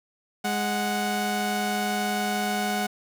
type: tone pair together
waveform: sawtooth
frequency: 207.1 / 738 Hz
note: G#3 / F#5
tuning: -5 / -5 cents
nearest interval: octave + minor seventh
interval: 2200 cents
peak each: -24 / -23 dBFS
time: 0.44-2.87 s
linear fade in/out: 10 ms
effects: none